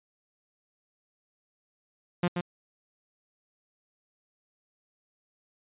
sawtooth tone with echo, 175.9 Hz, F3, 13 cents sharp, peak -19 dBFS, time 2.23-2.28 s, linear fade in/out 5 ms, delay 130 ms, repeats 1, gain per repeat -5 dB, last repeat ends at 2.41 s, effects resampled to 8000 Hz

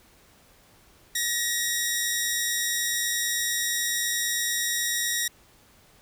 10% pulse tone pair together, 1792 / 1901 Hz, A6 / A#6, +31 / +33 cents, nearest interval minor second, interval 102 cents, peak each -24 / -16 dBFS, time 1.15-5.28 s, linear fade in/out 5 ms, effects pink hiss -57 dBFS RMS until 6.01 s

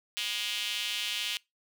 square tone with high-pass filter, 111 Hz, A2, 16 cents sharp, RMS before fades -33 dBFS, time 0.17-1.37 s, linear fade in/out 0 ms, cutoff 3000 Hz, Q 3.7, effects noise-tail reverb RT60 0.2 s tail -23 dB re dry

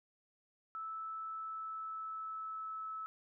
sine tone with pitch glide, 1312 to 1302.2 Hz, E6 to E6, -9 to -22 cents, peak -40 dBFS, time 0.75-3.06 s, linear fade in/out 0 ms, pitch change -13 cents, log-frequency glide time 1.28-2.91 s, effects none

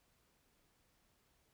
silence, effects pink hiss -75 dBFS RMS until 1.53 s

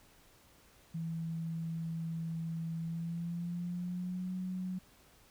sine tone with pitch glide, 164.1 to 184.2 Hz, E3 to F#3, -8 to -7 cents, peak -35 dBFS, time 0.94-4.79 s, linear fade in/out 10 ms, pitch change +201 cents, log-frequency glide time 2.79-4.32 s, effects pink hiss -63 dBFS RMS until 5.3 s

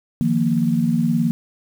sine chord, Eb suspended second, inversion none, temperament equal, 155.56 / 174.61 / 233.1 Hz, Eb3 / F3 / Bb3, 0 / 0 / 0 cents, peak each -22 / -21 / -18 dBFS, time 0.21-1.31 s, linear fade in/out 0 ms, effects 7-bit

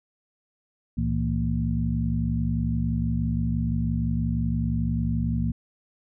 sine tone cluster, 67.2 / 113 / 164.2 / 230.4 Hz, C2 / A2 / E3 / A#3, +47 / +47 / -6 / -20 cents, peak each -28 dBFS, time 0.97-5.52 s, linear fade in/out 10 ms, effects none

